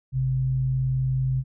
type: tone pair together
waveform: sine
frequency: 51.91 / 130.81 Hz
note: G#1 / C3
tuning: 0 / 0 cents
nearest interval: octave + major third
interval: 1600 cents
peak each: -33 / -21 dBFS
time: 0.12-1.44 s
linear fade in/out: 50 ms
effects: none